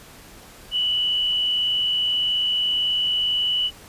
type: tone with frequency modulation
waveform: sine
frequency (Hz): 2960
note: F#7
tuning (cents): 0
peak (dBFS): -19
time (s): 0.71-3.71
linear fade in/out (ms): 50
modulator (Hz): 78.3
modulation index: 0.69
effects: pink hiss -45 dBFS RMS until 3.88 s + resampled to 32000 Hz